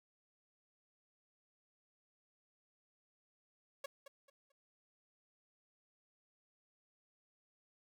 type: tone with echo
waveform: sawtooth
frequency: 554.4 Hz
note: C#5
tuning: in tune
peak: -37 dBFS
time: 3.84-3.86 s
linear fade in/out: 5 ms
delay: 220 ms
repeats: 3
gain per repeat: -11 dB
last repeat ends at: 4.52 s
effects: none